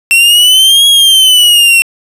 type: exponential two-way sweep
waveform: 45% pulse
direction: up then down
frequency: 2700 to 3322 to 2700 Hz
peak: -3 dBFS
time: 0.11-1.82 s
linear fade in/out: 0 ms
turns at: 0.87 s
effects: resampled to 32000 Hz + 7-bit